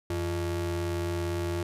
square ring-modulated tone, 128.4 Hz, C3, 32 cents flat, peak -26 dBFS, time 0.1-1.63 s, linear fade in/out 2 ms, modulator 218 Hz, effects resampled to 32000 Hz

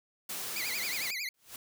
white high-pass noise, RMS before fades -38 dBFS, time 0.29-1.11 s, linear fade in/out 5 ms, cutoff 110 Hz, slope 12 dB/octave
25% pulse tone with vibrato, 2217 Hz, C#7, in tune, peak -30 dBFS, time 0.56-1.29 s, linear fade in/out 2 ms, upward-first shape triangle, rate 11 Hz, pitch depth 230 cents each way
white noise with exponential growth, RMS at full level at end -41 dBFS, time 1.34-1.56 s, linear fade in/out 2 ms, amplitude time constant 47 ms
effects none

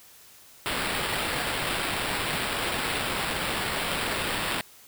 violet noise with sample-and-hold, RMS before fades -29 dBFS, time 0.66-4.61 s, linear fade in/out 0 ms, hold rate 6300 Hz, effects white hiss -52 dBFS RMS until 4.87 s

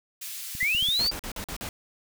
white high-pass noise, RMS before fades -37 dBFS, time 0.21-1.09 s, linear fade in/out 10 ms, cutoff 2300 Hz, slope 12 dB/octave
clicks, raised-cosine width 5 ms, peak -28 dBFS, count 5, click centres 0.551 / 0.629 / 0.749 / 0.826 / 0.887 s
sine linear sweep, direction up, 1900 to 4767 Hz, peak -22 dBFS, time 0.6-1.11 s, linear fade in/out 10 ms
pink noise bursts, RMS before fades -35 dBFS, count 6, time 0.99-1.689 s, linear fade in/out 0 ms, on 79 ms, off 45 ms
effects none

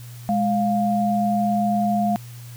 sine tone pair together, 207.9 / 702 Hz, G#3 / F5, +2 / +9 cents, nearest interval octave + major sixth, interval 2107 cents, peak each -20 / -21 dBFS, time 0.29-2.16 s, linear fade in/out 0 ms, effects added 120 Hz sine -36 dBFS peak until 2.56 s + white hiss -47 dBFS RMS until 2.56 s

